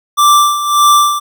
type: tone with tremolo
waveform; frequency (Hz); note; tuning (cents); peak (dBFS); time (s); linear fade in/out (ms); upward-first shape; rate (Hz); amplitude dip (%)
square; 1174.7; D6; 0; -5; 0.17-1.2; 20; sine; 1.7; 70
effects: none